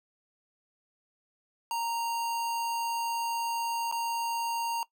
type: tone with dropouts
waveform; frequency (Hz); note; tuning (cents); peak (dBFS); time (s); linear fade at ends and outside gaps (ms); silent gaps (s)
square; 928; A#5; -8; -30; 1.71-4.83; 1; 3.914-3.924
effects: noise-tail reverb RT60 0.1 s tail -19 dB re dry